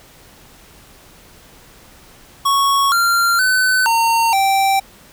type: tone with pitch steps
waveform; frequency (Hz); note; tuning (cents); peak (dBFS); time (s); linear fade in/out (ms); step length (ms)
square; 1108 / 1384 / 1512 / 916 / 780; C#6 / F6 / F#6 / A#5 / G5; -1 / -16 / +37 / -31 / -9; -13; 2.45-4.8; 10; 470
effects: pink hiss -45 dBFS RMS until 5.12 s